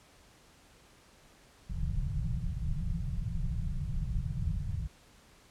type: low-pass noise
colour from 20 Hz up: pink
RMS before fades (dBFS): -33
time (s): 1.69-4.88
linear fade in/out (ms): 20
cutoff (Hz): 180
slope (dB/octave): 96
effects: pink hiss -60 dBFS RMS until 5.5 s + low-pass 10000 Hz 12 dB/octave